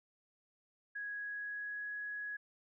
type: tone with pitch glide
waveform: sine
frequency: 1661.2 to 1674.7 Hz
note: G#6 to G#6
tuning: 0 to +14 cents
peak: -39 dBFS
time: 0.95-2.37 s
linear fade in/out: 10 ms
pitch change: +14 cents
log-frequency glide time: 1.12-1.94 s
effects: none